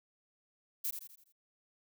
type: noise with echo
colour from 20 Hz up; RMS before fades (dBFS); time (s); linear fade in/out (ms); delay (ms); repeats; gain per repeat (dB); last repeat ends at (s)
violet; -35; 0.84-0.91; 10; 83; 5; -7; 1.325
effects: none